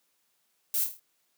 violet noise with echo, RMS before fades -28 dBFS, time 0.74-0.84 s, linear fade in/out 2 ms, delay 26 ms, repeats 6, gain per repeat -5 dB, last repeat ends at 0.996 s, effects white hiss -73 dBFS RMS until 1.37 s + high-pass 150 Hz 12 dB/octave

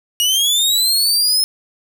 sawtooth linear sweep, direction up, 2859 to 5200 Hz, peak -10 dBFS, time 0.2-1.44 s, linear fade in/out 0 ms, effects none

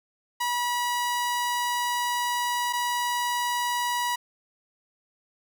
sawtooth tone pair in turn, 970 / 970 Hz, B5 / B5, -31 / -31 cents, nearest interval unison, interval 0 cents, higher neither, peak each -21 dBFS, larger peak neither, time 0.4-2.73 / 2.73-4.16 s, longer first, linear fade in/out 10 ms, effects none

